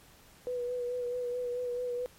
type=tone with vibrato; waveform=sine; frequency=491.1 Hz; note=B4; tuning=10 cents flat; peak=-31 dBFS; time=0.47-2.06 s; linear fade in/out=0 ms; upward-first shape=sine; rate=4.6 Hz; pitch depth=25 cents each way; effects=pink hiss -58 dBFS RMS until 2.18 s + MP3 64 kbps